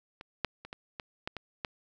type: clicks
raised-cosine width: 0.3 ms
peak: -28 / -12 / -28 / -24 / -22 / -18 / -22 / -17 dBFS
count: 8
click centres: 0.211 / 0.447 / 0.65 / 0.729 / 0.998 / 1.275 / 1.367 / 1.648 s
effects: none